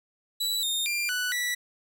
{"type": "tone with pitch steps", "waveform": "sawtooth", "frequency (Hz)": [3939, 3668, 2386, 1484, 1955], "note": ["B7", "A#7", "D7", "F#6", "B6"], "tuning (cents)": [-5, -29, 27, 5, -18], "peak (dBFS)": -23, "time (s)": [0.4, 1.55], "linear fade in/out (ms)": 10, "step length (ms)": 230, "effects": []}